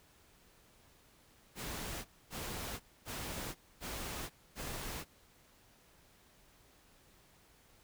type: noise bursts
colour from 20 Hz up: pink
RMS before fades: -42 dBFS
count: 5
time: 1.55-5.05 s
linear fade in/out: 50 ms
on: 500 ms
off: 250 ms
effects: pink hiss -65 dBFS RMS until 7.83 s